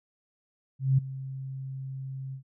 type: tone with ADSR envelope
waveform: sine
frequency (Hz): 133.6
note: C3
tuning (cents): +36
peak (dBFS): -17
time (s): 0.79-2.43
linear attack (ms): 190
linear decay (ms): 11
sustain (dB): -17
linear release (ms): 97
effects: none